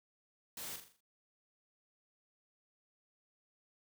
white noise with echo, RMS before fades -45 dBFS, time 0.57-0.76 s, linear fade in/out 2 ms, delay 41 ms, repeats 6, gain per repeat -6 dB, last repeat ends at 1.006 s, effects none

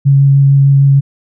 sine tone with vibrato, 138.59 Hz, C#3, in tune, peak -4 dBFS, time 0.05-1.01 s, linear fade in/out 20 ms, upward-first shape sine, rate 6.6 Hz, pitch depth 9 cents each way, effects none

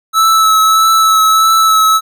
square tone with vibrato, 1306 Hz, E6, 17 cents flat, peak -7 dBFS, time 0.13-2.01 s, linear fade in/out 50 ms, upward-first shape triangle, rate 1.6 Hz, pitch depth 19 cents each way, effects none

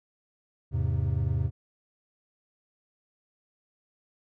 triangle chord, E augmented, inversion none, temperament equal with one note detuned, 82.41 / 103.83 / 132.18 Hz, E2 / G#2 / B#2, 0 / 0 / +18 cents, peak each -27 dBFS, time 0.71-1.51 s, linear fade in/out 50 ms, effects none

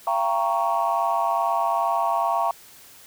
sine chord, G half-diminished seventh, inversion third, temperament equal with one note detuned, 681.7 / 784 / 932.3 / 1108.7 Hz, F5 / G5 / Bb5 / Db6, -42 / 0 / 0 / 0 cents, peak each -24 / -26 / -24 / -25 dBFS, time 0.07-2.51 s, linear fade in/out 2 ms, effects tanh soft clip ceiling -12 dBFS + white hiss -48 dBFS RMS until 3.06 s

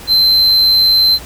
triangle tone, 4095 Hz, C8, 38 cents flat, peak -6 dBFS, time 0.07-1.19 s, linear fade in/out 50 ms, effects added 60 Hz sine -35 dBFS peak until 1.25 s + pink hiss -33 dBFS RMS until 1.25 s

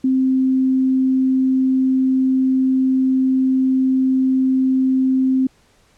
sine tone, 261.6 Hz, C4, in tune, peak -13 dBFS, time 0.04-5.47 s, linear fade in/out 5 ms, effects pink hiss -56 dBFS RMS until 5.97 s + low-pass 9000 Hz 12 dB/octave

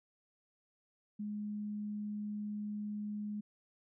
sine tone, 208.8 Hz, G#3, 10 cents sharp, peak -37 dBFS, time 1.19-3.41 s, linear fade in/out 10 ms, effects none

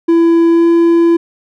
triangle tone with pitch glide, 334.4 to 337.1 Hz, E4 to E4, +25 to +39 cents, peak -4 dBFS, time 0.08-1.17 s, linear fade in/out 10 ms, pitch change +14 cents, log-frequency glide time 0.5-0.66 s, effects none

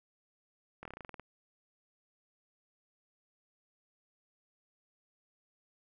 slowing click train, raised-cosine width 0.5 ms, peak -30 dBFS, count 11, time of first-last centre 0.83-1.197 s, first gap 23 ms, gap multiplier 1.1, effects none

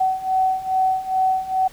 sine beating tone pair, 753 / 755.4 Hz, F#5 / F#5, +30 / +36 cents, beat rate 2.4 Hz, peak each -22 / -19 dBFS, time 0-1.68 s, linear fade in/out 10 ms, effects pink hiss -47 dBFS RMS until 1.72 s

